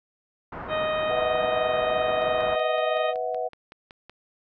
white low-pass noise, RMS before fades -36 dBFS, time 0.52-2.56 s, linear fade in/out 5 ms, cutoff 1400 Hz, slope 24 dB/octave
harmonic tone, 622.3 Hz, D#5, in tune, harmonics 1 / 2 / 3 / 4 / 5 / 6, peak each -25 / -31 / -35 / -37 / -39 / -41 dBFS, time 0.68-3.14 s, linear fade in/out 50 ms
sine chord, B suspended fourth, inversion none, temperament equal with one note detuned, 493.9 / 645.3 / 740 Hz, B4 / E5 / F#5, 0 / -37 / 0 cents, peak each -30 dBFS, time 1.09-3.49 s, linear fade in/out 20 ms
click train, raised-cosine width 0.3 ms, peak -28 dBFS, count 11, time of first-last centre 2.22-4.096 s, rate 5.33 Hz
effects none

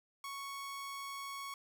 sawtooth tone, 1108.7 Hz, C#6, in tune, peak -38 dBFS, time 0.24-1.54 s, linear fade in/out 2 ms, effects none

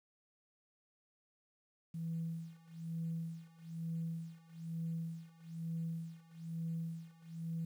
sine tone with tremolo, 164.7 Hz, E3, 1 cent flat, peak -35 dBFS, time 1.94-7.65 s, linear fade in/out 5 ms, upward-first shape sine, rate 1.1 Hz, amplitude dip 95%, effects tanh soft clip ceiling -32 dBFS + 11-bit

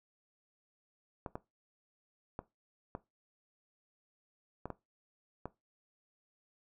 clicks, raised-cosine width 1 ms, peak -25 dBFS, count 7, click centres 1.262 / 1.355 / 2.391 / 2.951 / 4.656 / 4.703 / 5.456 s, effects noise-tail reverb RT60 0.2 s tail -17 dB re dry

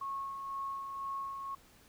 sine tone with tremolo, 1095 Hz, C#6, 22 cents flat, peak -35 dBFS, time 0.01-1.55 s, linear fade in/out 5 ms, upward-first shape sine, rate 2 Hz, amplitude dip 40%, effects pink hiss -62 dBFS RMS until 1.88 s

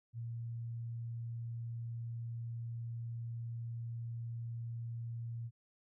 sine tone, 116.54 Hz, A#2, in tune, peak -39 dBFS, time 0.13-5.51 s, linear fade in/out 50 ms, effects none

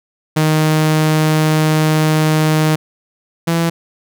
sawtooth tone pair in turn, 155.6 / 166.96 Hz, D#3 / E3, 0 / +22 cents, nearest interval minor second, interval 122 cents, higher second, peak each -7 / -9 dBFS, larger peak first, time 0.36-2.76 / 3.47-3.7 s, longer first, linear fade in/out 10 ms, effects none

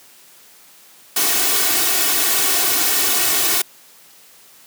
white noise with comb filter, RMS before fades -17 dBFS, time 1.16-3.62 s, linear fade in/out 5 ms, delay 2.7 ms, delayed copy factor +0.9, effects white hiss -47 dBFS RMS until 4.66 s + high-pass 150 Hz 12 dB/octave

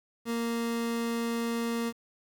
30% pulse tone, 232.4 Hz, A#3, 5 cents flat, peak -26 dBFS, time 0.25-1.93 s, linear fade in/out 50 ms, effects 9-bit

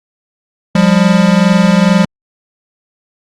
square tone pair together, 177.74 / 200 Hz, F3 / G3, +31 / +35 cents, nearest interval major second, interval 204 cents, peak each -10 dBFS, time 0.75-2.05 s, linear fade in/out 5 ms, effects low-pass 6000 Hz 12 dB/octave + Opus 48 kbps

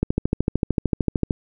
click train, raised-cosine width 3 ms, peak -6 dBFS, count 18, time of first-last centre 0.03-1.308 s, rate 13.3 Hz, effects none

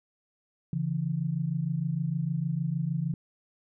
sine tone pair together, 140.18 / 166.7 Hz, C#3 / E3, +20 / +20 cents, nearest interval minor third, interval 300 cents, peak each -30 / -29 dBFS, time 0.73-3.14 s, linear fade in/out 2 ms, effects none

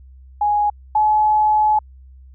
sine tone pair in turn, 831 / 852.9 Hz, G#5 / G#5, +1 / +46 cents, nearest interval unison, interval 45 cents, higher second, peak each -14 / -12 dBFS, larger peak second, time 0.41-0.7 / 0.95-1.79 s, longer second, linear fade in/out 5 ms, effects added 65 Hz sine -40 dBFS peak until 2.34 s

